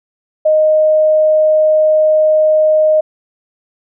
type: tone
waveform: sine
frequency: 620 Hz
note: D#5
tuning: 6 cents flat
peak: -7 dBFS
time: 0.45-3.01 s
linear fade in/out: 10 ms
effects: none